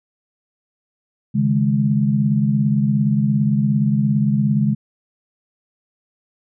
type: chord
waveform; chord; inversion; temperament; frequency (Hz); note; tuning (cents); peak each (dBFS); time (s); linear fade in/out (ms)
sine; C# suspended second; none; just; 138.59 / 155.92 / 207.9; C#3 / D#3 / G#3; 0 / +4 / +2; -18 / -22 / -17; 1.34-4.75; 20
effects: none